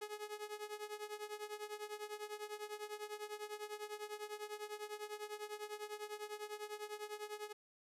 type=tone with tremolo; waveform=sawtooth; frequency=420.7 Hz; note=G#4; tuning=22 cents sharp; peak=-37 dBFS; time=0.01-7.53 s; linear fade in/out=10 ms; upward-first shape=triangle; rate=10 Hz; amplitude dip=90%; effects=resampled to 32000 Hz